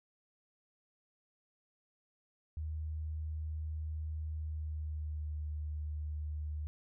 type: tone with pitch glide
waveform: sine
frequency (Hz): 77.78 to 75.74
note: D#2 to D#2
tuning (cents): 0 to -46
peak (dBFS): -36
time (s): 2.57-6.67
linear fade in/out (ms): 0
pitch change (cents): -46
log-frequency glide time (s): 4.34-5.39
effects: none